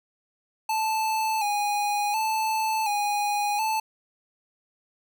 square tone with vibrato, 850 Hz, G#5, 40 cents sharp, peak -24 dBFS, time 0.69-3.8 s, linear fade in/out 5 ms, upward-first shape square, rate 0.69 Hz, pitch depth 54 cents each way, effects none

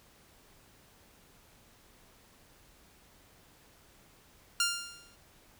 10% pulse tone with exponential decay, 1396.9 Hz, F6, in tune, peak -16 dBFS, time 4.6-5.16 s, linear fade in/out 2 ms, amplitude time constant 120 ms, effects pink hiss -61 dBFS RMS until 5.59 s

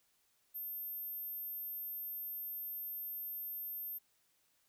sine tone, 13290 Hz, G#9, in tune, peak -40 dBFS, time 0.54-3.99 s, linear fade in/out 20 ms, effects white hiss -75 dBFS RMS until 4.68 s

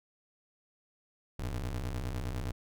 35% pulse ring-modulated tone, 64.8 Hz, C2, 16 cents flat, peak -29 dBFS, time 1.39-2.52 s, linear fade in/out 5 ms, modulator 27.5 Hz, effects none

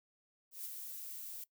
violet noise with ADSR envelope, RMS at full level -42 dBFS, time 0.51-1.44 s, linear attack 140 ms, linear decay 23 ms, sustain -4 dB, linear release 4 ms, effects noise-tail reverb RT60 0.1 s tail -20 dB re dry

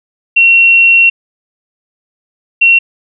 sine tone bursts at uneven times, 2730 Hz, F7, 40 cents flat, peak -3 dBFS, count 2, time 0.36-1.1 / 2.61-2.79 s, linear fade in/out 10 ms, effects none

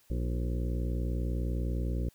harmonic tone with a mistuned harmonic, 60 Hz, B1, 49 cents flat, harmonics 1 / 2 / 3 / 4 / 5 / 6 / 7 / 8 / 9, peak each -30 / -36 / -40 / -42 / -44 / -46 / -47 / -48 / -49 dBFS, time 0.1-2.09 s, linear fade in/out 5 ms, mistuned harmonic 5, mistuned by +55 cents, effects white hiss -65 dBFS RMS until 2.14 s

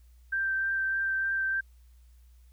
sine tone with vibrato, 1568 Hz, G6, in tune, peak -26 dBFS, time 0.32-1.61 s, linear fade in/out 10 ms, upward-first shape triangle, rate 3.3 Hz, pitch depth 13 cents each way, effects added 60 Hz sine -53 dBFS peak until 2.52 s + white hiss -71 dBFS RMS until 2.52 s

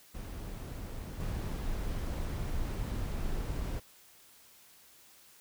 brown noise with level steps, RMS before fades -40 / -35 dBFS, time 0.14-3.8 s, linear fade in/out 10 ms, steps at 1.2 s, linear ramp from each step 2 ms, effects white hiss -59 dBFS RMS until 5.4 s

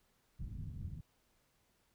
white low-pass noise, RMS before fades -44 dBFS, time 0.39-1.01 s, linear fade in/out 10 ms, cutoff 150 Hz, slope 24 dB/octave, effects pink hiss -75 dBFS RMS until 1.94 s

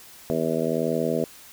harmonic tone, 81 Hz, E2, 30 cents flat, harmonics 2 / 3 / 4 / 5 / 6 / 7 / 8, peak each -31 / -28 / -32 / -29 / -28 / -31 / -30 dBFS, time 0.3-1.24 s, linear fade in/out 0 ms, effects white hiss -47 dBFS RMS until 1.52 s

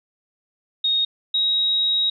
sine tone pair in turn, 3729 / 3803 Hz, A#7 / A#7, 0 / +34 cents, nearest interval unison, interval 34 cents, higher second, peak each -17 dBFS, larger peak neither, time 0.84-1.05 / 1.34-2.1 s, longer second, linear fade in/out 5 ms, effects none

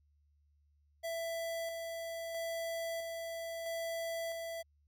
square tone with tremolo, 664 Hz, E5, 12 cents sharp, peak -37 dBFS, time 1.03-4.63 s, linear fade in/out 20 ms, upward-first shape square, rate 0.76 Hz, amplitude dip 30%, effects added 73 Hz sine -68 dBFS peak until 4.87 s

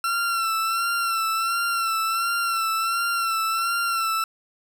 40% pulse tone with vibrato, 1353 Hz, E6, 45 cents sharp, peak -21 dBFS, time 0.04-4.24 s, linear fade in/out 2 ms, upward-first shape sine, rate 1.4 Hz, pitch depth 42 cents each way, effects none

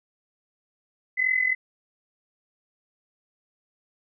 sine tone with amplitude modulation, 2026 Hz, B6, 44 cents sharp, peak -17 dBFS, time 1.17-1.55 s, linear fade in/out 20 ms, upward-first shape sine, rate 43.2 Hz, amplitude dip 75%, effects none

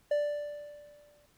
triangle tone with exponential decay, 587.3 Hz, D5, in tune, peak -22 dBFS, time 0.11-1.26 s, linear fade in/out 5 ms, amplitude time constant 250 ms, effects pink hiss -67 dBFS RMS until 1.37 s

